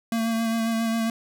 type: tone with vibrato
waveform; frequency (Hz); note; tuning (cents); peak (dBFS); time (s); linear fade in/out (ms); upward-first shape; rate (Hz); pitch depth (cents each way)
square; 226.9; A#3; -47; -23; 0.12-1.1; 2; sine; 7.4; 20
effects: none